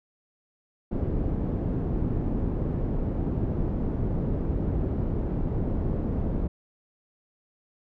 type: low-pass noise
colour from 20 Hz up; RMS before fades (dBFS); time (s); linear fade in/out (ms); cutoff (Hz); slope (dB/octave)
pink; -27; 0.91-6.48; 10; 350; 12
effects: none